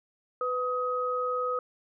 sine tone pair together, 499.3 / 1261.1 Hz, B4 / D#6, +19 / +23 cents, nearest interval octave + major third, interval 1604 cents, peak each -30 / -29 dBFS, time 0.41-1.59 s, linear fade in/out 2 ms, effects none

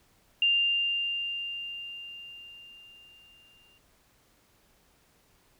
sine tone with exponential decay, 2794 Hz, F7, in tune, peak -20 dBFS, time 0.42-3.78 s, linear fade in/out 2 ms, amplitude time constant 730 ms, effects pink hiss -65 dBFS RMS until 5.59 s

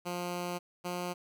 10% pulse tone pair in turn, 176.6 / 177.73 Hz, F3 / F3, +20 / +31 cents, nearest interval unison, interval 11 cents, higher second, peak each -26 dBFS, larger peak neither, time 0.05-0.59 / 0.84-1.14 s, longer first, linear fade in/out 20 ms, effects none

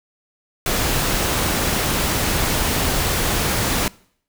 pink noise, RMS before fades -20 dBFS, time 0.66-3.88 s, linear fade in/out 2 ms, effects noise-tail reverb RT60 0.6 s tail -23 dB re dry

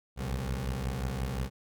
20% pulse beating tone pair, 60.6 / 66.2 Hz, B1 / C2, -32 / +21 cents, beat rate 5.6 Hz, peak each -31 / -28 dBFS, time 0.16-1.5 s, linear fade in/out 50 ms, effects none

